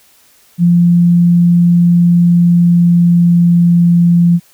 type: tone with pitch glide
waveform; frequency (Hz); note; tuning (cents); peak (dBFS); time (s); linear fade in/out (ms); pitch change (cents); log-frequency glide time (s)
sine; 173.2 to 172.2; F3 to F3; -14 to -24; -5; 0.58-4.4; 50; -10; 2.21-3.91
effects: white hiss -48 dBFS RMS until 4.53 s